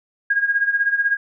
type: tone with tremolo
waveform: sine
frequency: 1633 Hz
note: G#6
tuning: 30 cents flat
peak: -13 dBFS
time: 0.3-1.17 s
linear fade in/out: 5 ms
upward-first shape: sine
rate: 16 Hz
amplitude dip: 75%
effects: none